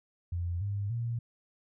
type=tone with pitch steps; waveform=sine; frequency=86.9 / 100.98 / 117.35 Hz; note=F2 / G#2 / A#2; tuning=-8 / -48 / +12 cents; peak=-30 dBFS; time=0.32-1.19 s; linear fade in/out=5 ms; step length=290 ms; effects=none